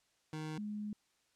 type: tone pair in turn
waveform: 25% pulse / sine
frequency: 155.56 / 209.4 Hz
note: D#3 / G#3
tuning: 0 / +15 cents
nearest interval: perfect fourth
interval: 515 cents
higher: second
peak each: -36 / -38 dBFS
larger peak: first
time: 0.33-0.58 / 0.58-0.93 s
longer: second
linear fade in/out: 2 ms
effects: white hiss -75 dBFS RMS until 1.35 s + low-pass 8000 Hz 12 dB/octave